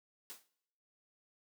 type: noise with exponential decay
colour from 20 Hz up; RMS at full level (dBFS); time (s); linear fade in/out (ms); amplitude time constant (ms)
white; -44; 0.3-0.48; 0; 38
effects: noise-tail reverb RT60 0.8 s tail -22 dB re dry + high-pass 200 Hz 12 dB/octave